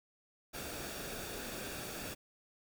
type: noise with comb filter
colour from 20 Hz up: pink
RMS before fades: -43 dBFS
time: 0.53-2.15 s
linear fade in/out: 20 ms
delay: 0.98 ms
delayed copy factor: -0.5
effects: none